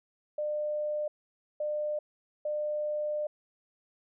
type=tone bursts at uneven times; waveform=sine; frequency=600 Hz; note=D5; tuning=37 cents sharp; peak=-29 dBFS; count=3; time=0.38-1.08 / 1.6-1.99 / 2.45-3.27 s; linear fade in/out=5 ms; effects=none